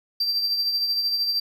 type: tone with tremolo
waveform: triangle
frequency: 4699 Hz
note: D8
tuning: in tune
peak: -18 dBFS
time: 0.2-1.4 s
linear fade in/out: 5 ms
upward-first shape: triangle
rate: 13 Hz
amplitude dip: 50%
effects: none